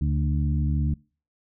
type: harmonic tone with a mistuned harmonic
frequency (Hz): 74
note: D2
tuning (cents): +14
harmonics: 1 / 2 / 3 / 4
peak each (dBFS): -23 / -25 / -32 / -36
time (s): 0.01-0.94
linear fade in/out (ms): 5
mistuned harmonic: 2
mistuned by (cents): -33
effects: noise-tail reverb RT60 0.4 s tail -26 dB re dry